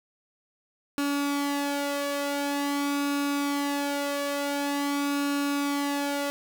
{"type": "tone with flanger", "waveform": "sawtooth", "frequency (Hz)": 284.5, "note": "C#4", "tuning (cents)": 45, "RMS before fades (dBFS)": -28, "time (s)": [0.98, 6.3], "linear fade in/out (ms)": 0, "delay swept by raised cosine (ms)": [0.74, 2.74], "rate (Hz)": 0.23, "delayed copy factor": 0.55, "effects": []}